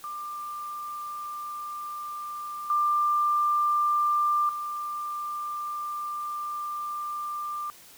sine tone with level steps, 1190 Hz, D6, 22 cents sharp, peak -33 / -21 / -30 dBFS, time 0.04-7.7 s, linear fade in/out 0 ms, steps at 2.7 / 4.49 s, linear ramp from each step 2 ms, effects white hiss -51 dBFS RMS until 7.97 s

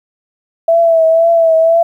sine tone with vibrato, 659.3 Hz, E5, in tune, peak -6 dBFS, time 0.68-1.83 s, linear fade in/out 5 ms, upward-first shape triangle, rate 2 Hz, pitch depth 45 cents each way, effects 8-bit

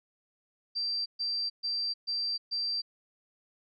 sine tone bursts, 4699 Hz, D8, in tune, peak -29 dBFS, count 5, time 0.75-2.82 s, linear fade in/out 20 ms, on 310 ms, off 130 ms, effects none

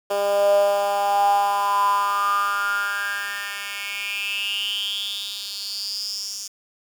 10% pulse tone with high-pass filter sweep, 201.5 Hz, G3, 48 cents sharp, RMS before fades -23 dBFS, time 0.1-6.48 s, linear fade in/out 10 ms, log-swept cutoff 510 to 6000 Hz, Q 9, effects 7-bit

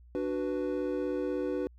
triangle chord, B minor, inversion first, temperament equal, 293.7 / 370 / 493.9 Hz, D4 / F#4 / B4, 0 / 0 / 0 cents, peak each -32 dBFS, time 0.15-1.67 s, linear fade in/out 0 ms, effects added 60 Hz sine -52 dBFS peak until 1.78 s

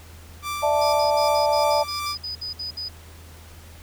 sawtooth tone with tremolo, 1174.7 Hz, D6, in tune, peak -22 dBFS, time 0.42-2.16 s, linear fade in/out 50 ms, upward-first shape triangle, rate 2.6 Hz, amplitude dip 60%
sine chord, D suspended second, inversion none, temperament equal with one note detuned, 590.4 / 659.3 / 880 Hz, D5 / E5 / A5, +9 / 0 / 0 cents, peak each -21 / -25 / -21 dBFS, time 0.62-1.84 s, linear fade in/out 20 ms
sine tone bursts, 4978 Hz, D#8, in tune, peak -28 dBFS, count 12, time 0.81-2.888 s, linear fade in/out 10 ms, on 120 ms, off 58 ms
effects added 81 Hz sine -43 dBFS peak until 3.82 s + pink hiss -48 dBFS RMS until 3.82 s

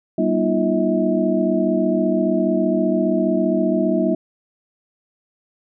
sine tone cluster, 193.7 / 240 / 308.9 / 343.9 / 642 Hz, G3 / B3 / D#4 / F4 / E5, -20 / -49 / -12 / -27 / -46 cents, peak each -22 dBFS, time 0.18-4.15 s, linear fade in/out 5 ms, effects none

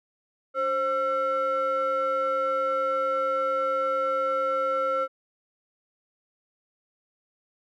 triangle ring-modulated tone, 408.8 Hz, G#4, 27 cents flat, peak -18 dBFS, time 0.54-5.08 s, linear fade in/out 50 ms, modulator 939 Hz, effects none

